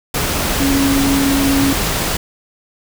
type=tone in noise; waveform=sine; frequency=275.5 Hz; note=C#4; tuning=11 cents flat; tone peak=-13 dBFS; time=0.6-1.73 s; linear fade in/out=5 ms; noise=pink; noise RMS=-18 dBFS; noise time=0.14-2.17 s; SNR=+2 dB; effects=none